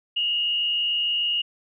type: tone with frequency modulation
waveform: sine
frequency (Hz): 2865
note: F7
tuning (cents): +44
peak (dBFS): -21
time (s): 0.16-1.42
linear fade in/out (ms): 10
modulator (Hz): 86.6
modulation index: 0.75
effects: none